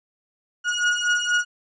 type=beating tone pair; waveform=35% pulse; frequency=1443 / 1447.2 Hz; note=F#6 / F#6; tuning=-44 / -39 cents; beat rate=4.2 Hz; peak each=-21 dBFS; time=0.64-1.45 s; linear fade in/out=50 ms; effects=resampled to 16000 Hz